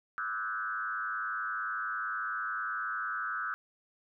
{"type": "tone with frequency modulation", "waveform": "sine", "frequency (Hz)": 1396.9, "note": "F6", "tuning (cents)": 0, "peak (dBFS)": -32, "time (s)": [0.18, 3.54], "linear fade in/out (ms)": 0, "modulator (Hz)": 109, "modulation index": 1.7, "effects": []}